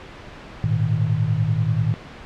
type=chord; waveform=sine; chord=Ab suspended second; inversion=none; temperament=equal with one note detuned; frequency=106.19 / 116.54 / 155.56 Hz; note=Ab2 / Bb2 / Eb3; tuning=+39 / 0 / 0 cents; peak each=-22 dBFS; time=0.64-1.94 s; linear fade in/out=0 ms; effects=pink hiss -39 dBFS RMS until 2.25 s + low-pass 3000 Hz 12 dB/octave